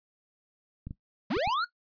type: clicks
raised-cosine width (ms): 5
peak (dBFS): -26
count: 4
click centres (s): 0.87 / 0.909 / 1.368 / 1.475
type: linear sweep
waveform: square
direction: up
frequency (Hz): 164.81 to 1480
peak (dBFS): -27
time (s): 1.3-1.65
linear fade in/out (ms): 10
effects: noise-tail reverb RT60 0.1 s tail -17 dB re dry + resampled to 11025 Hz